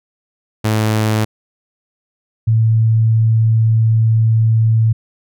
sawtooth / sine tone pair in turn, 108.6 / 111.98 Hz, A2 / A2, -22 / +31 cents, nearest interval minor second, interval 53 cents, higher second, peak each -9 dBFS, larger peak neither, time 0.64-1.25 / 2.47-4.93 s, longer second, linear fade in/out 10 ms, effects none

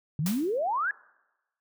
sine exponential sweep, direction up, 138.59 to 1734 Hz, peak -25 dBFS, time 0.19-0.91 s, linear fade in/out 2 ms
white noise with exponential decay, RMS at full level -32 dBFS, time 0.26-0.59 s, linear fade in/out 2 ms, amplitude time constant 71 ms
effects noise-tail reverb RT60 1.0 s tail -24 dB re dry

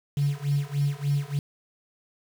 triangle tone with tremolo, 142.6 Hz, C#3, 49 cents sharp, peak -16 dBFS, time 0.17-1.39 s, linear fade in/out 2 ms, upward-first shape sine, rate 3.4 Hz, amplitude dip 95%, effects tanh soft clip ceiling -18 dBFS + 7-bit

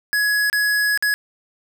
square tone with dropouts, 1680 Hz, G#6, 19 cents sharp, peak -17 dBFS, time 0.13-1.14 s, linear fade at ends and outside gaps 0 ms, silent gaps 0.499-0.529 / 0.975-1.025 s, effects none

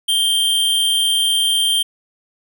square tone with amplitude modulation, 3164 Hz, G7, 15 cents sharp, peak -13 dBFS, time 0.08-1.83 s, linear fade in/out 10 ms, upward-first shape sine, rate 236 Hz, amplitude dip 35%, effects none

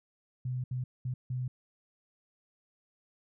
sine tone bursts at uneven times, 126.5 Hz, B2, 42 cents sharp, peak -31 dBFS, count 4, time 0.45-0.64 / 0.71-0.84 / 1.05-1.14 / 1.3-1.48 s, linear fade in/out 5 ms, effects none

